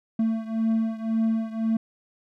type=beating tone pair; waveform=triangle; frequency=223.2 / 225.1 Hz; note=A3 / A3; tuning=+25 / +40 cents; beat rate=1.9 Hz; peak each=-22 / -25 dBFS; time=0.19-1.77 s; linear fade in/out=5 ms; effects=none